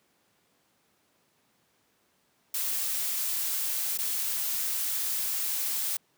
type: noise with dropouts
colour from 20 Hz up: blue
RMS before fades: -30 dBFS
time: 2.54-5.97 s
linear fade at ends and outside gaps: 5 ms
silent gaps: 3.976-3.986 s
effects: pink hiss -69 dBFS RMS until 6.17 s + high-pass 150 Hz 12 dB/octave